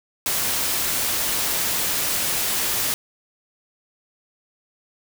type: noise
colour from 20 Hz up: white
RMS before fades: -23 dBFS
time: 0.26-2.94 s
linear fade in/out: 0 ms
effects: none